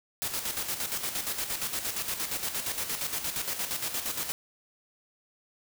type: noise with tremolo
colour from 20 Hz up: white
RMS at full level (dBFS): -31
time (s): 0.22-4.32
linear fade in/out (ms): 0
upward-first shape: square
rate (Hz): 8.6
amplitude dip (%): 55
effects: none